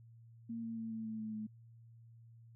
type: tone with pitch steps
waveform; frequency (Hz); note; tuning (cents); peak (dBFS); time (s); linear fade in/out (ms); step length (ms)
sine; 230 / 227.5 / 225 / 222.6 / 220.1 / 217.7 / 215.3; A#3 / A#3 / A3 / A3 / A3 / A3 / A3; -23 / -42 / +39 / +20 / +1 / -18 / -37; -39; 0.49-1.47; 10; 140
effects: added 115 Hz sine -56 dBFS peak until 2.55 s